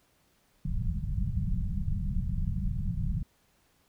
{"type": "low-pass noise", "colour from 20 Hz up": "pink", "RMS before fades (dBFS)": -30, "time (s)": [0.65, 3.23], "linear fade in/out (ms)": 5, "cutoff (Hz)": 200, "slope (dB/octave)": 96, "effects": ["pink hiss -68 dBFS RMS until 3.88 s"]}